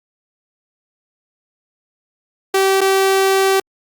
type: tone with dropouts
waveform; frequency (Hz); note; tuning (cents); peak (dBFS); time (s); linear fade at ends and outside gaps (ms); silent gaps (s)
sawtooth; 386.2; G4; -26; -8; 2.54-3.6; 5; 2.808-2.813
effects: Opus 48 kbps